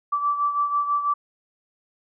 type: beating tone pair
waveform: sine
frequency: 1160 / 1166.1 Hz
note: D6 / D6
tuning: -22 / -13 cents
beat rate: 6.1 Hz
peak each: -21 / -28 dBFS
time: 0.12-1.14 s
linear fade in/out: 10 ms
effects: none